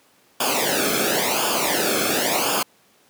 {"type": "noise with flanger", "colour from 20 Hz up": "pink", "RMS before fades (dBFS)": -21, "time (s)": [0.4, 2.63], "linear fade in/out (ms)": 5, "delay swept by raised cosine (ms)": [0.5, 1.06], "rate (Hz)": 0.94, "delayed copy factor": -0.8, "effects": ["pink hiss -57 dBFS RMS until 3.09 s", "high-pass 200 Hz 12 dB/octave"]}